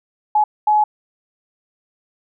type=tone bursts at uneven times; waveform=sine; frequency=847 Hz; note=G#5; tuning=34 cents sharp; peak=-11 dBFS; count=2; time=0.35-0.44 / 0.67-0.84 s; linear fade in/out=5 ms; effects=none